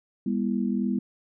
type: tone cluster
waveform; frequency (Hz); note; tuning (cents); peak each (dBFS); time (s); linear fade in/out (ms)
sine; 201 / 243.9 / 331.2; G3 / B3 / E4; +44 / -21 / +8; -26 / -27 / -33; 0.26-0.99; 5
effects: none